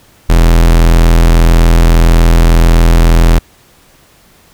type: tone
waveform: 45% pulse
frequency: 41.75 Hz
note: E1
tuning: 23 cents sharp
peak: -3 dBFS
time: 0.29-3.39 s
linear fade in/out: 10 ms
effects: pink hiss -45 dBFS RMS until 4.53 s